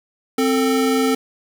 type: tone pair together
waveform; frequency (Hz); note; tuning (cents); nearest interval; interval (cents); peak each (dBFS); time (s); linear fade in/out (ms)
square; 262.2 / 445; C4 / A4; +4 / +20; major sixth; 916; -18 / -20; 0.38-1.15; 5
effects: 9-bit